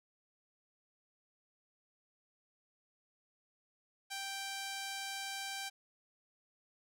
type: tone with band-pass filter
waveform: sawtooth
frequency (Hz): 784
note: G5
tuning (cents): 0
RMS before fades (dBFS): -42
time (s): 4.1-5.7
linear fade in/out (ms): 20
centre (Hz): 5300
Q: 0.51
effects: none